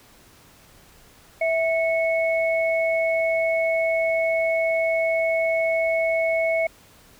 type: tone pair together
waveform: sine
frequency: 655 / 2203 Hz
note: E5 / C#7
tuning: -11 / -11 cents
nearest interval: octave + major sixth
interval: 2100 cents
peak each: -20 / -25 dBFS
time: 1.41-6.67 s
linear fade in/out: 5 ms
effects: pink hiss -52 dBFS RMS until 7.19 s